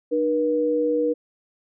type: tone pair together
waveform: sine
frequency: 303.1 / 481.1 Hz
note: D#4 / B4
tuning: -45 / -45 cents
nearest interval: minor sixth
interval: 800 cents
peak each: -24 / -20 dBFS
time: 0.11-1.14 s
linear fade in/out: 20 ms
effects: none